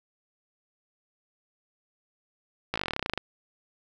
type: slowing click train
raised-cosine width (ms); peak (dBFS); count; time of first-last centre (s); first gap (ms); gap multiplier
0.3; -12; 17; 2.74-3.176; 17; 1.06
effects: 9-bit